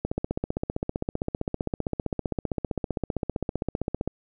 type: click train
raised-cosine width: 2 ms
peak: -13 dBFS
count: 63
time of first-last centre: 0.05-4.076 s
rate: 15.4 Hz
effects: none